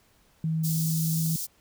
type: tone with pitch glide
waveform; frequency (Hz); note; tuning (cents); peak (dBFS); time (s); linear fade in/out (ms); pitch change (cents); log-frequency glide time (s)
sine; 160.1 to 161.49; D#3 to E3; +50 to -35; -24; 0.44-1.36; 2; +15; 0.66-1.21
type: high-pass noise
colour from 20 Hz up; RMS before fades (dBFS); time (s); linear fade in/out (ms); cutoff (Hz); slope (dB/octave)
white; -33; 0.63-1.47; 20; 4700; 24
effects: pink hiss -63 dBFS RMS until 1.6 s